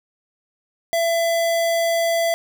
square tone, 670 Hz, E5, 28 cents sharp, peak -18 dBFS, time 0.93-2.34 s, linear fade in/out 0 ms, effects none

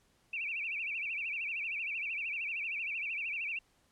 sine tone with vibrato, 2500 Hz, D#7, 8 cents sharp, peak -34 dBFS, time 0.33-3.59 s, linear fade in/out 5 ms, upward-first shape sine, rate 13 Hz, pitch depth 170 cents each way, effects pink hiss -70 dBFS RMS until 3.91 s + low-pass 11000 Hz 12 dB/octave

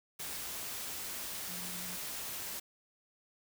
sine tone in noise, 179.2 Hz, F3, 45 cents sharp, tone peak -48 dBFS, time 1.48-1.96 s, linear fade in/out 10 ms, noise white, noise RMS -41 dBFS, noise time 0.19-2.6 s, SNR -10 dB, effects none

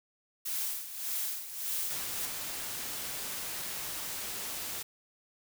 blue noise with tremolo, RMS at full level -33 dBFS, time 0.45-2.26 s, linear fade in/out 10 ms, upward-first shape sine, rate 1.7 Hz, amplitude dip 70%
white noise, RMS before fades -38 dBFS, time 1.9-4.83 s, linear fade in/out 10 ms
effects none

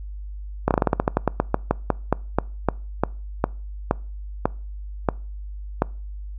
slowing click train, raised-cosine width 1 ms, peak -3 dBFS, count 24, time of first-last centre 0.68-5.821 s, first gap 28 ms, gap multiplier 1.16, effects noise-tail reverb RT60 0.4 s tail -24 dB re dry + added 50 Hz sine -31 dBFS peak until 6.38 s

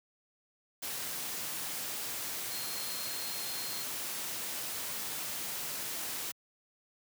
sine tone in noise, 4217 Hz, C8, 13 cents sharp, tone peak -43 dBFS, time 2.51-3.84 s, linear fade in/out 10 ms, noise white, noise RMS -38 dBFS, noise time 0.82-6.32 s, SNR -8 dB, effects high-pass 100 Hz 12 dB/octave

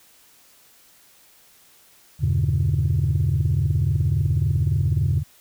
sine chord, E diminished seventh, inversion none, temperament just, 82.41 / 98.89 / 118.67 / 142.4 Hz, E2 / G2 / Bb2 / Db3, 0 / +16 / +31 / +47 cents, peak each -22 / -22 / -24 / -21 dBFS, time 2.19-5.24 s, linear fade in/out 50 ms, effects tanh soft clip ceiling -12 dBFS + white hiss -54 dBFS RMS until 5.4 s

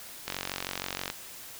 click train, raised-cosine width 0.2 ms, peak -14 dBFS, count 39, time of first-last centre 0.28-1.101 s, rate 46.3 Hz, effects white hiss -45 dBFS RMS until 1.59 s

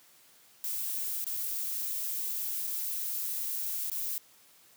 violet noise with dropouts, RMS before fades -34 dBFS, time 0.64-4.18 s, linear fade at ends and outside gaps 0 ms, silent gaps 1.243-1.267 / 1.368-1.372 / 2.669-2.674 / 3.899-3.916 s, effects white hiss -60 dBFS RMS until 4.76 s + high-pass 100 Hz 12 dB/octave

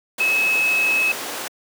sine tone in noise, 2579 Hz, E7, 39 cents flat, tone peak -16 dBFS, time 0.2-1.12 s, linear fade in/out 5 ms, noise pink, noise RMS -27 dBFS, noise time 0.18-1.48 s, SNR +8 dB, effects high-pass 400 Hz 12 dB/octave

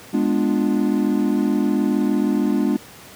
triangle chord, G# diminished seventh, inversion none, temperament equal, 207.7 / 246.9 / 293.7 / 349.2 Hz, G#3 / B3 / D4 / F4, 0 / 0 / 0 / 0 cents, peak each -19 / -20 / -19 / -24 dBFS, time 0.13-2.77 s, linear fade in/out 10 ms, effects pink hiss -42 dBFS RMS until 3.15 s + high-pass 100 Hz 12 dB/octave

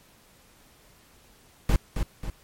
brown noise with echo, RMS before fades -19 dBFS, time 1.69-1.76 s, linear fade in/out 2 ms, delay 270 ms, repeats 2, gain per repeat -6 dB, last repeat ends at 2.3 s, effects pink hiss -57 dBFS RMS until 2.43 s + MP3 64 kbps

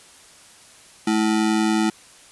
square ring-modulated tone, 271.1 Hz, C#4, 38 cents flat, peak -15 dBFS, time 1.07-1.9 s, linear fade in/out 5 ms, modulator 55.2 Hz, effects white hiss -48 dBFS RMS until 2.31 s + resampled to 24000 Hz

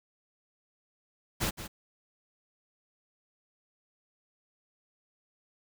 pink noise with echo, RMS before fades -30 dBFS, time 1.4-1.51 s, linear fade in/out 20 ms, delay 170 ms, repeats 1, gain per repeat -11 dB, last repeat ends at 1.68 s, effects none

